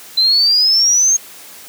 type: exponential sweep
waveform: sine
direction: up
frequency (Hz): 4021 to 6510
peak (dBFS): -9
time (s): 0.17-1.17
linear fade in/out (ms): 10
effects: white hiss -37 dBFS RMS until 1.68 s + high-pass 150 Hz 12 dB/octave